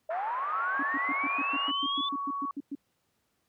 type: linear sweep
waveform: sine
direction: up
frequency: 622.3 to 3520 Hz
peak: -30 dBFS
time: 0.09-2.09 s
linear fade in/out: 5 ms
type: band-pass noise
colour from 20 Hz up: pink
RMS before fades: -40 dBFS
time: 0.1-1.71 s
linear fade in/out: 10 ms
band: 720 to 1700 Hz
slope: 24 dB/octave
type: tone with pitch glide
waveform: sine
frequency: 1108.7 to 1120.3 Hz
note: C#6 to C#6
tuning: 0 to +18 cents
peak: -31 dBFS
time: 0.53-2.51 s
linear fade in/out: 2 ms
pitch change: +18 cents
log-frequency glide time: 1.01-1.72 s
type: tone bursts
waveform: sine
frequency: 281.5 Hz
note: C#4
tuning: 27 cents sharp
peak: -32 dBFS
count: 14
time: 0.79-2.752 s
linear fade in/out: 5 ms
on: 38 ms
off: 110 ms
effects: pink hiss -75 dBFS RMS until 3.48 s + high-pass 80 Hz 12 dB/octave